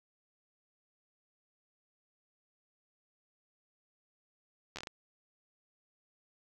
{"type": "slowing click train", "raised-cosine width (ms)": 0.2, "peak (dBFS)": -24, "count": 6, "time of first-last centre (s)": [4.76, 4.872], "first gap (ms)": 11, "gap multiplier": 1.36, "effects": []}